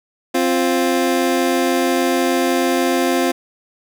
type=tone pair together; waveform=25% pulse; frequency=262.9 / 349.3 Hz; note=C4 / F4; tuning=+8 / 0 cents; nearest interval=perfect fourth; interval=492 cents; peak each=-14 dBFS; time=0.34-3.32 s; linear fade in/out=10 ms; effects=none